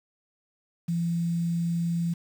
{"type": "tone with quantisation", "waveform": "sine", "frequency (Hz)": 169.5, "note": "E3", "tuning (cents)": 49, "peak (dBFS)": -24, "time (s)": [0.88, 2.14], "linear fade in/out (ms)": 10, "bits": 8, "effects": []}